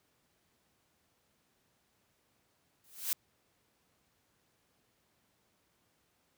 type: noise with exponential growth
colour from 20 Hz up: blue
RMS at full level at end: -29 dBFS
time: 2.84-3.13 s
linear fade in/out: 1 ms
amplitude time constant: 63 ms
effects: pink hiss -74 dBFS RMS until 6.37 s + high-pass 80 Hz 12 dB/octave